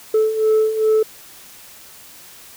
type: beating tone pair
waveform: sine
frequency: 434 / 436.5 Hz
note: A4 / A4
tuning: -24 / -14 cents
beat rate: 2.5 Hz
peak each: -18 / -13 dBFS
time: 0.14-1.03 s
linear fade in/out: 5 ms
effects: tanh soft clip ceiling -10 dBFS + white hiss -42 dBFS RMS until 2.56 s